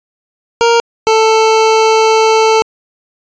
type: tone pair in turn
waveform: 25% pulse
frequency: 466.2 / 442.1 Hz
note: A#4 / A4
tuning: 0 / +8 cents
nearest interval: minor second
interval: 92 cents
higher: first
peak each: -3 dBFS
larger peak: neither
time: 0.61-0.8 / 1.07-2.62 s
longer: second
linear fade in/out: 0 ms
effects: resampled to 16000 Hz